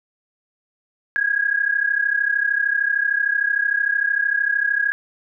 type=tone pair together; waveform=sine; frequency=1628 / 1661.2 Hz; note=G#6 / G#6; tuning=-35 / 0 cents; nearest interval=unison; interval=35 cents; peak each=-20 dBFS; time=1.16-4.92 s; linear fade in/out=0 ms; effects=none